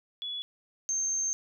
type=tone pair in turn; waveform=sine; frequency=3404 / 6343 Hz; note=G#7 / G8; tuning=+42 / +20 cents; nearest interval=major seventh; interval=1078 cents; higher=second; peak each=-33 / -27 dBFS; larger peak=second; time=0.22-0.42 / 0.89-1.33 s; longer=second; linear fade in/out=0 ms; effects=none